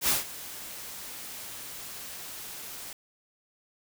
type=noise with ADSR envelope; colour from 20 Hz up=white; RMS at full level=-23 dBFS; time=0.01-2.93 s; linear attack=75 ms; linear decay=150 ms; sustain=-18 dB; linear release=3 ms; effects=none